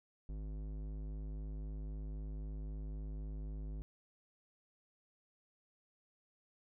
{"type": "tone with low-pass filter", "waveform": "square", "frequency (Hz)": 51.91, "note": "G#1", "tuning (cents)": 0, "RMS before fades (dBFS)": -43, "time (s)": [0.29, 3.82], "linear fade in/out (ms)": 0, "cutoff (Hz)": 330, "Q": 0.66, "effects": []}